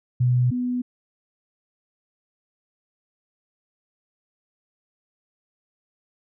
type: tone pair in turn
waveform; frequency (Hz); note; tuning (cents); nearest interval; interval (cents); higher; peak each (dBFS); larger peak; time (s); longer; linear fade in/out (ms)
sine; 124.2 / 247.7; B2 / B3; +10 / +5; octave; 1195; second; -16 / -22; first; 0.2-0.51 / 0.51-0.82; neither; 10
effects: none